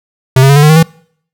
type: tone with pitch steps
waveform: square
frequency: 130.81 / 135.74 / 140.85 / 146.15 / 151.66 / 157.37 / 163.29 Hz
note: C3 / C#3 / C#3 / D3 / D#3 / D#3 / E3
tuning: 0 / -36 / +28 / -8 / -44 / +20 / -16 cents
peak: -3 dBFS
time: 0.36-0.829 s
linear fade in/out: 5 ms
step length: 67 ms
effects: noise-tail reverb RT60 0.6 s tail -25 dB re dry